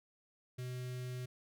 square tone with notch filter, 125.8 Hz, B2, 32 cents sharp, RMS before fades -42 dBFS, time 0.58-1.26 s, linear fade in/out 10 ms, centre 920 Hz, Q 0.98, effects none

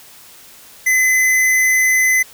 square tone, 2030 Hz, B6, 47 cents sharp, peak -12 dBFS, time 0.86-2.23 s, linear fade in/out 10 ms, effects white hiss -42 dBFS RMS until 2.33 s

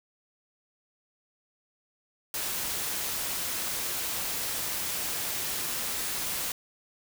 white noise, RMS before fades -32 dBFS, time 2.34-6.52 s, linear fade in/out 2 ms, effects none

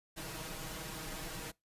pink noise with comb filter, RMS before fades -43 dBFS, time 0.16-1.52 s, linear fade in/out 20 ms, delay 6.3 ms, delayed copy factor +1, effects noise-tail reverb RT60 0.2 s tail -24 dB re dry + resampled to 32000 Hz

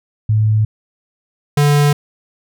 sine / square tone pair in turn, 108.1 / 145.59 Hz, A2 / D3, -30 / -15 cents, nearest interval perfect fourth, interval 515 cents, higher second, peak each -10 dBFS, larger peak neither, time 0.29-0.65 / 1.57-1.93 s, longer neither, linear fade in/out 5 ms, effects none

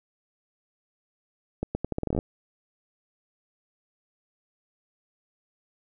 accelerating click train, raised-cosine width 2 ms, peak -14 dBFS, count 13, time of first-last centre 1.63-2.189 s, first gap 120 ms, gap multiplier 0.8, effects none

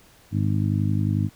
harmonic tone, 51.2 Hz, G#1, 24 cents flat, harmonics 2 / 3 / 4 / 5 / 6, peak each -22 / -26 / -28 / -30 / -32 dBFS, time 0.31-1.3 s, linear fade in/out 50 ms, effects pink hiss -54 dBFS RMS until 1.35 s

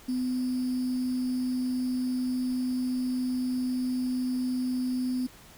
sine tone with sample-and-hold, 253 Hz, B3, 42 cents sharp, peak -26 dBFS, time 0.08-5.27 s, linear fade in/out 10 ms, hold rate 4900 Hz, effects pink hiss -52 dBFS RMS until 5.57 s

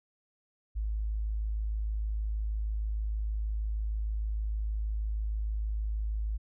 sine tone, 53.2 Hz, G#1, 42 cents sharp, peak -29 dBFS, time 0.75-6.38 s, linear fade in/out 20 ms, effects none

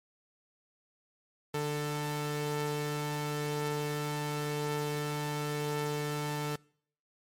sawtooth tone pair together, 148.08 / 443.3 Hz, D3 / A4, +15 / +13 cents, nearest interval octave + perfect fifth, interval 1898 cents, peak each -30 / -31 dBFS, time 1.54-6.56 s, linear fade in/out 5 ms, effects noise-tail reverb RT60 0.6 s tail -25 dB re dry + MP3 64 kbps

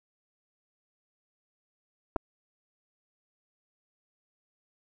clicks, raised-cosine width 1 ms, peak -15 dBFS, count 2, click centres 2.161 / 2.164 s, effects none

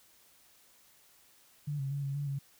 sine tone with pitch steps, 146.5 / 136.2 / 141.6 / 138.3 / 143.7 / 138.6 Hz, D3 / C#3 / C#3 / C#3 / D3 / C#3, -4 / -30 / +37 / -4 / -37 / 0 cents, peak -32 dBFS, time 1.67-2.39 s, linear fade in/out 10 ms, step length 120 ms, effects white hiss -63 dBFS RMS until 2.59 s

